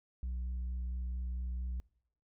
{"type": "tone with vibrato", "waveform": "sine", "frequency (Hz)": 61.74, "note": "B1", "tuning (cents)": 0, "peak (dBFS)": -32, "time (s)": [0.23, 1.8], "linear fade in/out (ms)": 0, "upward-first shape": "square", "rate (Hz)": 4.4, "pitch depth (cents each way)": 10, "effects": ["noise-tail reverb RT60 0.7 s tail -25 dB re dry", "tanh soft clip ceiling -34 dBFS"]}